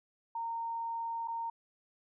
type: tone with dropouts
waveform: sine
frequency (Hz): 921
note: A#5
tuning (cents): -21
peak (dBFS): -34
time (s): 0.35-1.5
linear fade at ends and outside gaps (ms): 5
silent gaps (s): 1.276-1.281
effects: none